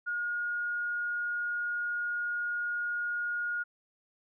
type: tone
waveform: sine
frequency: 1433 Hz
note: F6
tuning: 44 cents sharp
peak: -30 dBFS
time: 0.06-3.64 s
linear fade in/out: 20 ms
effects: none